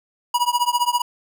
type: tone with tremolo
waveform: square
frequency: 968 Hz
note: B5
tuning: 35 cents flat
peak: -14 dBFS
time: 0.34-1.02 s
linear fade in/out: 5 ms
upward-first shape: triangle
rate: 15 Hz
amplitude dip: 100%
effects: none